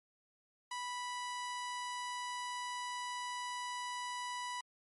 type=tone; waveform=sawtooth; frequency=985 Hz; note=B5; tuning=5 cents flat; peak=-35 dBFS; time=0.71-4.61 s; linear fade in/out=5 ms; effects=MP3 48 kbps